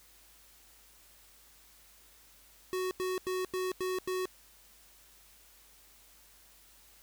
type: tone bursts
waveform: square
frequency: 370.3 Hz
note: F#4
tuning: 1 cent sharp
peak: -32 dBFS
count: 6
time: 2.73-4.255 s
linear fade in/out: 0 ms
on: 180 ms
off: 89 ms
effects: added 50 Hz sine -67 dBFS peak until 7.02 s + white hiss -60 dBFS RMS until 7.02 s